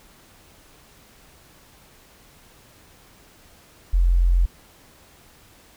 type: tone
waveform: sine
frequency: 43.77 Hz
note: F1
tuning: 5 cents sharp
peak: -14 dBFS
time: 3.93-4.46 s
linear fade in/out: 10 ms
effects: pink hiss -52 dBFS RMS until 5.76 s